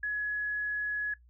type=tone; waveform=sine; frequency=1687 Hz; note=G#6; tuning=27 cents sharp; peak=-29 dBFS; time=0.03-1.14 s; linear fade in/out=5 ms; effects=noise-tail reverb RT60 0.1 s tail -18 dB re dry + added 60 Hz sine -56 dBFS peak until 1.29 s